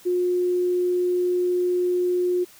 sine tone, 358.5 Hz, F4, 45 cents sharp, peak -19 dBFS, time 0.05-2.45 s, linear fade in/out 20 ms, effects white hiss -50 dBFS RMS until 2.59 s

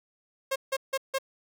sawtooth tone bursts, 537 Hz, C5, 45 cents sharp, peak -22 dBFS, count 4, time 0.51-1.186 s, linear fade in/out 10 ms, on 49 ms, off 160 ms, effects none

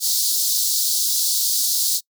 pink high-pass noise, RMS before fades -20 dBFS, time 0-2.01 s, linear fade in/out 50 ms, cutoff 4000 Hz, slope 48 dB/octave, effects noise-tail reverb RT60 0.1 s tail -25 dB re dry

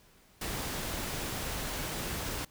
pink noise, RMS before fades -36 dBFS, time 0.41-2.45 s, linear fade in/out 5 ms, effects pink hiss -62 dBFS RMS until 2.5 s

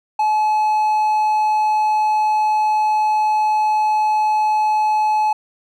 triangle tone, 856 Hz, A5, 48 cents flat, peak -12 dBFS, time 0.19-5.33 s, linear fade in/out 5 ms, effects none

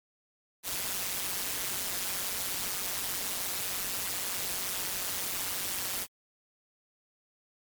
white noise with amplitude modulation, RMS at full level -30 dBFS, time 0.63-6.07 s, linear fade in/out 50 ms, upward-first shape sine, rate 187 Hz, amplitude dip 80%, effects MP3 96 kbps

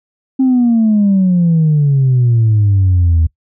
sine exponential sweep, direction down, 267.4 to 79 Hz, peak -6 dBFS, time 0.39-3.27 s, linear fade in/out 10 ms, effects noise-tail reverb RT60 0.1 s tail -23 dB re dry + tanh soft clip ceiling -5 dBFS

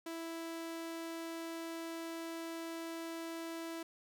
sawtooth tone, 330.2 Hz, E4, 3 cents sharp, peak -37 dBFS, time 0.06-3.83 s, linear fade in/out 5 ms, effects none

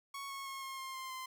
sawtooth tone with pitch steps, 1108.7 / 1096.6 / 1084.6 / 1072.8 / 1061.1 / 1049.5 / 1038 Hz, C#6 / C#6 / C#6 / C6 / C6 / C6 / C6, 0 / -19 / -38 / +43 / +24 / +5 / -14 cents, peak -38 dBFS, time 0.14-1.26 s, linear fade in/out 5 ms, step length 160 ms, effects none

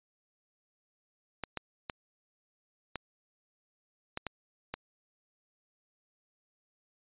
clicks, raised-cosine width 0.3 ms, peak -19 dBFS, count 7, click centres 1.437 / 1.573 / 1.898 / 2.957 / 4.174 / 4.267 / 4.74 s, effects resampled to 8000 Hz

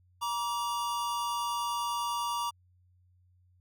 square tone pair together, 950 / 1160 Hz, A#5 / D6, +33 / -22 cents, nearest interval minor third, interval 345 cents, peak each -33 / -35 dBFS, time 0.21-2.51 s, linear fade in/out 20 ms, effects added 90 Hz sine -62 dBFS peak until 3.6 s

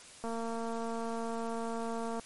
click train, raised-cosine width 1 ms, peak -25 dBFS, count 449, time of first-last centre 0.24-2.196 s, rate 229 Hz, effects white hiss -52 dBFS RMS until 2.25 s + MP3 48 kbps

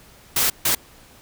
white noise bursts at uneven times, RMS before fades -19 dBFS, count 2, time 0.36-0.5 / 0.65-0.75 s, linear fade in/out 5 ms, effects pink hiss -49 dBFS RMS until 1.21 s

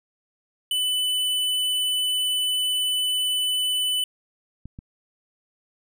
square tone, 2997 Hz, F#7, 22 cents sharp, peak -22 dBFS, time 0.71-4.04 s, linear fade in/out 2 ms
clicks, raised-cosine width 5 ms, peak -25 dBFS, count 2, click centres 4.656 / 4.789 s
effects none

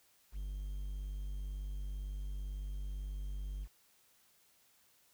triangle tone with quantisation, 49 Hz, G1, in tune, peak -36 dBFS, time 0.32-3.68 s, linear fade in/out 50 ms, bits 11, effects white hiss -69 dBFS RMS until 5.13 s

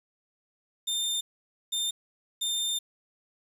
sawtooth tone bursts at uneven times, 3609 Hz, A7, 43 cents sharp, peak -24 dBFS, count 3, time 0.87-1.21 / 1.72-1.91 / 2.41-2.79 s, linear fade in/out 10 ms, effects resampled to 32000 Hz + 9-bit

